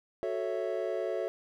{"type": "chord", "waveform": "triangle", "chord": "F# minor seventh", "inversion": "none", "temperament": "equal", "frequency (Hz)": [370, 440, 554.4, 659.3], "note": ["F#4", "A4", "C#5", "E5"], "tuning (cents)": [0, 0, 0, 0], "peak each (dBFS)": -34, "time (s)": [0.23, 1.28], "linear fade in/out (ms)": 0, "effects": []}